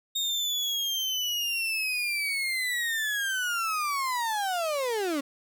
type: linear sweep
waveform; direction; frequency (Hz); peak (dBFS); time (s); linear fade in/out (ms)
35% pulse; down; 3709 to 268.2; -25; 0.15-5.21; 10
effects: none